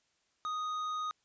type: tone with tanh clipping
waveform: sine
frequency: 1244.5 Hz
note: D#6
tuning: in tune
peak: -35 dBFS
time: 0.45-1.11 s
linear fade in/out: 0 ms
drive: 9 dB
effects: white hiss -75 dBFS RMS until 1.24 s + resampled to 16000 Hz